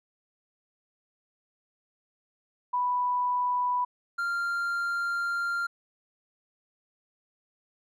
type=tone pair in turn; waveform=sine / triangle; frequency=987.8 / 1391.3 Hz; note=B5 / F6; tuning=0 / -7 cents; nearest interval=tritone; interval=593 cents; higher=second; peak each=-24 / -25 dBFS; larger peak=first; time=2.73-3.85 / 4.18-5.67 s; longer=second; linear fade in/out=10 ms; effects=none

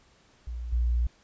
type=tone with level steps; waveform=sine; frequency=59.4 Hz; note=A#1; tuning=33 cents sharp; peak=-32 / -22 dBFS; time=0.47-1.07 s; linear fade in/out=5 ms; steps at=0.72 s; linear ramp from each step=10 ms; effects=pink hiss -61 dBFS RMS until 1.23 s + resampled to 16000 Hz

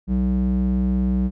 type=tone with band-pass filter; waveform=square; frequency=63.1 Hz; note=B1; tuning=38 cents sharp; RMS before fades=-20 dBFS; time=0.07-1.31 s; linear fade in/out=50 ms; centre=150 Hz; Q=7.1; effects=none

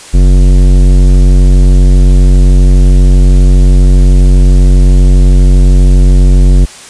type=tone with tanh clipping; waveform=sine; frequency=46.25 Hz; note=F#1; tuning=in tune; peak=-3 dBFS; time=0.13-6.66 s; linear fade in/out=20 ms; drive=16 dB; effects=white hiss -30 dBFS RMS until 6.89 s + resampled to 22050 Hz

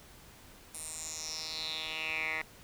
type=tone with band-pass filter sweep; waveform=10% pulse; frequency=157.8 Hz; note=D#3; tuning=25 cents sharp; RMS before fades=-38 dBFS; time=0.74-2.42 s; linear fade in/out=5 ms; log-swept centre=9700 to 1900 Hz; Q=5.3; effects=pink hiss -55 dBFS RMS until 2.63 s

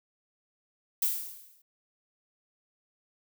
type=noise with exponential decay; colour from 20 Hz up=violet; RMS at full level=-25 dBFS; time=1.02-1.62 s; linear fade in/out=5 ms; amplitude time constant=130 ms; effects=none

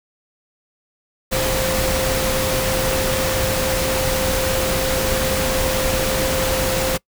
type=tone in noise; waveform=sine; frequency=523.3 Hz; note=C5; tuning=in tune; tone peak=-22 dBFS; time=1.31-6.98 s; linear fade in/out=20 ms; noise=pink; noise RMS=-21 dBFS; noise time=1.31-6.98 s; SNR=-4 dB; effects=noise-tail reverb RT60 0.1 s tail -24 dB re dry

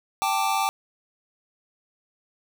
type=chord; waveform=square; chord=G suspended second; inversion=none; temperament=just; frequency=784 / 882 / 1176 Hz; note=G5 / A5 / D6; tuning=0 / +4 / +2 cents; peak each=-26 / -27 / -28 dBFS; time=0.22-0.69 s; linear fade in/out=0 ms; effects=none

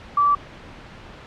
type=tone; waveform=sine; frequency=1158 Hz; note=D6; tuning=25 cents flat; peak=-14 dBFS; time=0.17-0.35 s; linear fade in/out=5 ms; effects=pink hiss -41 dBFS RMS until 1.26 s + low-pass 3000 Hz 12 dB/octave

